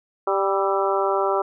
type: harmonic tone with a mistuned harmonic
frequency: 196 Hz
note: G3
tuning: in tune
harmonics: 2 / 3 / 4 / 5 / 6 / 7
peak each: -23 / -25 / -26 / -27 / -28 / -28 dBFS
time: 0.27-1.42 s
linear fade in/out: 5 ms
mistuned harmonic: 7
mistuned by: -50 cents
effects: none